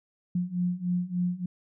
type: beating tone pair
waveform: sine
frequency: 176.3 / 179.7 Hz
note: F3 / F3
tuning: +17 / +50 cents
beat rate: 3.4 Hz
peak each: -30 / -28 dBFS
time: 0.35-1.46 s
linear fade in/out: 5 ms
effects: none